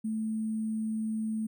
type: tone with sample-and-hold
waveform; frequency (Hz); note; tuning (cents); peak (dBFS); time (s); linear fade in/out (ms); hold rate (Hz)
sine; 219.6; A3; -3; -29; 0.04-1.47; 10; 8820
effects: none